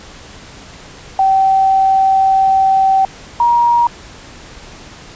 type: tone pair in turn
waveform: sine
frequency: 771 / 949 Hz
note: G5 / A#5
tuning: -29 / +31 cents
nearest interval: major third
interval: 360 cents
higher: second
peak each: -8 dBFS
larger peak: neither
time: 1.19-3.05 / 3.4-3.87 s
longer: first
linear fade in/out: 2 ms
effects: pink hiss -36 dBFS RMS until 5.15 s + resampled to 16000 Hz